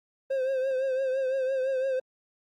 triangle tone with vibrato, 527 Hz, C5, 12 cents sharp, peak -23 dBFS, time 0.3-2 s, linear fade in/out 10 ms, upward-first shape triangle, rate 5.9 Hz, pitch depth 62 cents each way, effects Opus 32 kbps

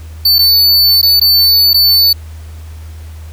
square tone with dropouts, 4501 Hz, C#8, 26 cents sharp, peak -6 dBFS, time 0.25-2.13 s, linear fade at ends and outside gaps 5 ms, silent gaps 0.385-0.389 / 1.016-1.028 / 1.198-1.213 / 1.733-1.742 s, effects added 79 Hz sine -26 dBFS peak until 3.32 s + pink hiss -42 dBFS RMS until 3.32 s

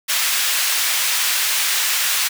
pink high-pass noise, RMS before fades -19 dBFS, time 0.08-2.29 s, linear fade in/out 20 ms, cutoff 1900 Hz, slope 12 dB/octave, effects none

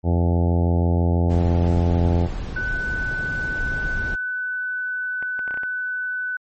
harmonic tone, 86.1 Hz, F2, 24 cents flat, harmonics 1 / 2 / 3 / 4 / 5 / 6 / 7 / 8 / 9 / 10, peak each -17 / -23 / -27 / -29 / -31 / -33 / -34 / -35 / -36 / -37 dBFS, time 0.03-2.29 s, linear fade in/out 50 ms
brown noise, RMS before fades -28 dBFS, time 1.29-4.16 s, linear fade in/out 20 ms
sine tone, 1498 Hz, F#6, 21 cents sharp, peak -23 dBFS, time 2.56-6.37 s, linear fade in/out 5 ms
clicks, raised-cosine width 0.5 ms, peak -21 dBFS, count 7, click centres 5.226 / 5.392 / 5.478 / 5.509 / 5.542 / 5.574 / 5.634 s
effects MP3 32 kbps

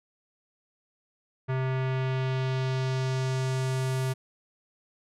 square tone with low-pass filter sweep, 130.81 Hz, C3, in tune, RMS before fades -28 dBFS, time 1.48-4.14 s, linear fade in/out 20 ms, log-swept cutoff 1900 to 12000 Hz, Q 1.2, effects none

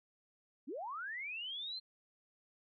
sine linear sweep, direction up, 218.2 to 4203 Hz, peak -40 dBFS, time 0.67-1.8 s, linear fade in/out 20 ms, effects none

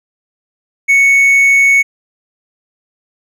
triangle tone, 2217 Hz, C#7, in tune, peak -4 dBFS, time 0.88-1.83 s, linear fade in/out 20 ms, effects none

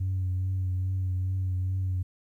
sine tone with vibrato, 93.1 Hz, F#2, 11 cents sharp, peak -24 dBFS, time 0-2.03 s, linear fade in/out 10 ms, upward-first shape triangle, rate 2.4 Hz, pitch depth 32 cents each way, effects tanh soft clip ceiling -23 dBFS + 11-bit

